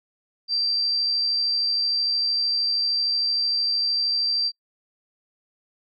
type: tone with amplitude modulation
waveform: sine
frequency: 4699 Hz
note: D8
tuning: in tune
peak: -19 dBFS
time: 0.48-4.52 s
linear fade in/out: 50 ms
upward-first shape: sine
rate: 73.1 Hz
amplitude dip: 25%
effects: noise-tail reverb RT60 0.1 s tail -26 dB re dry